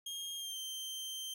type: tone with pitch glide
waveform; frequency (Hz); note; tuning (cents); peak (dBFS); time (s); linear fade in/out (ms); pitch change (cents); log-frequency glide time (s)
sawtooth; 3235 to 3134; G#7 to G7; -46 to -1; -37; 0.06-1.34; 5; -55; 0.36-0.58
effects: none